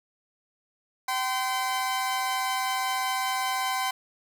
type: tone pair together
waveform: sawtooth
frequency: 770 / 1028.4 Hz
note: G5 / C6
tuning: -31 / -30 cents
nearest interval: perfect fourth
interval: 501 cents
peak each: -25 dBFS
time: 1.08-3.91 s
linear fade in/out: 5 ms
effects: none